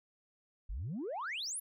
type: exponential sweep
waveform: sine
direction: up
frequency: 40.4 to 11840 Hz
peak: -35 dBFS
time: 0.69-1.6 s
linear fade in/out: 10 ms
effects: tanh soft clip ceiling -34 dBFS